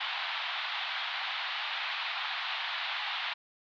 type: band-pass noise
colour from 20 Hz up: white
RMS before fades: -35 dBFS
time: 0-3.34 s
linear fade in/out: 10 ms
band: 730 to 3900 Hz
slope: 48 dB/octave
effects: none